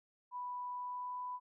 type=tone with pitch glide; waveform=sine; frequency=987.8 to 994.1 Hz; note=B5 to B5; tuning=0 to +11 cents; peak=-39 dBFS; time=0.31-1.4 s; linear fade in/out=50 ms; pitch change=+11 cents; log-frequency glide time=0.7-1.21 s; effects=none